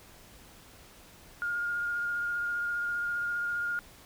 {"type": "tone with vibrato", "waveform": "sine", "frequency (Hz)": 1418, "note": "F6", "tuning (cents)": 26, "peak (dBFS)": -29, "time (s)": [1.42, 3.79], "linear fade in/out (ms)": 0, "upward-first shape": "sine", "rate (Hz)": 15, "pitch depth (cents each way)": 11, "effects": ["pink hiss -54 dBFS RMS until 4.05 s"]}